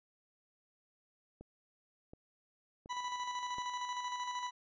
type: click train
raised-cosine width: 2 ms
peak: -37 dBFS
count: 4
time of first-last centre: 1.41-3.584 s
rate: 1.38 Hz
type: tone with tremolo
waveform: 40% pulse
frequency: 987.8 Hz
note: B5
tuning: in tune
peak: -35 dBFS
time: 2.89-4.51 s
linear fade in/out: 20 ms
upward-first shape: square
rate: 13 Hz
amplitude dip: 40%
effects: resampled to 16000 Hz